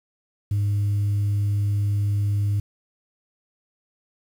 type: tone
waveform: sine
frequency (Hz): 102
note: G#2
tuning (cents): -31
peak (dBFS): -17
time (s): 0.51-2.6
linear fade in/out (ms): 5
effects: tanh soft clip ceiling -18 dBFS + 8-bit